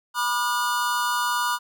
square tone cluster, 977 / 1199 / 1439 Hz, B5 / D6 / F#6, -19 / +36 / -49 cents, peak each -26 / -28 / -28 dBFS, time 0.14-1.59 s, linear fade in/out 50 ms, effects none

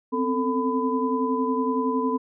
sine tone cluster, 255.4 / 266.2 / 445.3 / 1003 Hz, C4 / C4 / A4 / B5, -42 / +30 / +21 / +26 cents, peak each -25 / -30 / -27 / -27 dBFS, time 0.12-2.18 s, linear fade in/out 20 ms, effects none

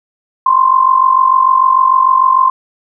sine tone with amplitude modulation, 1046.5 Hz, C6, in tune, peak -3 dBFS, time 0.46-2.5 s, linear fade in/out 5 ms, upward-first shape sine, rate 46.7 Hz, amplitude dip 75%, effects none

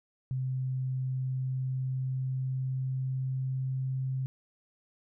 sine tone with pitch glide, 130 to 131.51 Hz, C3 to C3, -11 to +9 cents, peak -29 dBFS, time 0.31-4.26 s, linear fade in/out 0 ms, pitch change +20 cents, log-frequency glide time 1.03-4 s, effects none

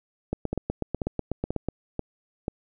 two click trains, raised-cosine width 2 ms, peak -14 / -13 dBFS, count 5 / 12, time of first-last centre 0.53-2.481 / 0.33-1.686 s, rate 2.05 / 8.11 Hz, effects none

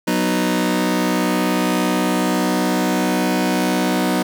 sawtooth chord, B major, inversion second, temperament just, 185.21 / 246.9 / 308.7 Hz, F#3 / B3 / D#4, +2 / 0 / -14 cents, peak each -17 dBFS, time 0.07-4.23 s, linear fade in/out 10 ms, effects 8-bit

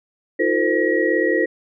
sine tone cluster, 321.1 / 358.4 / 452.3 / 518 / 1906 Hz, E4 / F4 / A4 / C5 / A#6, -45 / +45 / +48 / -17 / +38 cents, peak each -22 dBFS, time 0.39-1.46 s, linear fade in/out 10 ms, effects none

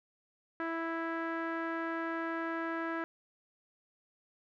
sawtooth tone with low-pass filter, 329.6 Hz, E4, in tune, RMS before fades -36 dBFS, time 0.6-3.04 s, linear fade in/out 0 ms, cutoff 1600 Hz, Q 3.4, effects none

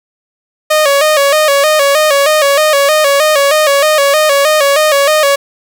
sawtooth tone with vibrato, 587.3 Hz, D5, in tune, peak -3 dBFS, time 0.7-5.36 s, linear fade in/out 10 ms, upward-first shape square, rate 3.2 Hz, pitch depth 82 cents each way, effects none

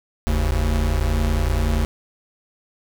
square tone pair together, 45.01 / 75.7 Hz, F#1 / D#2, -47 / -47 cents, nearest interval major sixth, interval 900 cents, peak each -21 dBFS, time 0.27-1.85 s, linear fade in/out 0 ms, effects none

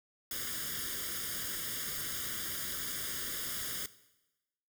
white noise with comb filter, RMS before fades -38 dBFS, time 0.31-3.86 s, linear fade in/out 2 ms, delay 0.59 ms, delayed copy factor +0.85, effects noise-tail reverb RT60 1.0 s tail -17 dB re dry

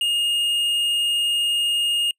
sine tone with tanh clipping, 2844 Hz, F7, 31 cents sharp, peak -20 dBFS, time 0.01-2.11 s, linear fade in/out 2 ms, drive 8 dB, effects noise-tail reverb RT60 0.1 s tail -26 dB re dry

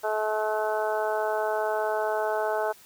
harmonic tone, 215.2 Hz, A3, 38 cents flat, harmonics 2 / 3 / 4 / 5 / 6 / 7, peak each -30 / -28 / -30 / -38 / -38 / -35 dBFS, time 0.03-2.73 s, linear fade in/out 20 ms, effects white hiss -53 dBFS RMS until 2.85 s + high-pass 60 Hz 12 dB/octave

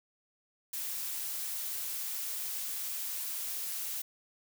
blue noise, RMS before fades -37 dBFS, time 0.73-4.02 s, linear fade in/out 5 ms, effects none

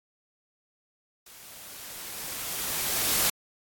white noise with level ramp, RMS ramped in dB -49 to -23 dBFS, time 1.26-3.3 s, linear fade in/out 5 ms, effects AAC 64 kbps

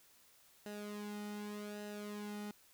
sawtooth tone with flanger, 207.7 Hz, G#3, in tune, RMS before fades -45 dBFS, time 0.66-2.51 s, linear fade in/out 0 ms, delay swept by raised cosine 0.88 to 1.82 ms, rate 0.85 Hz, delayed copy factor -0.7, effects white hiss -66 dBFS RMS until 2.73 s

